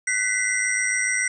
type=tone cluster; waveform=sine; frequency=1510 / 1964 / 2071 / 5760 / 8200 Hz; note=F#6 / B6 / C7 / F#8 / C9; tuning=+35 / -10 / -18 / -47 / -36 cents; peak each=-30 / -26 / -25 / -28 / -28 dBFS; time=0.07-1.28 s; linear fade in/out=5 ms; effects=none